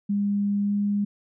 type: tone with pitch glide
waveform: sine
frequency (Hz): 202.6 to 203.9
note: G#3 to G#3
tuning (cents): -43 to -32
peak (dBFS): -21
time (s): 0.09-1.05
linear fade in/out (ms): 10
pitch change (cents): +11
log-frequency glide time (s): 0.62-0.73
effects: none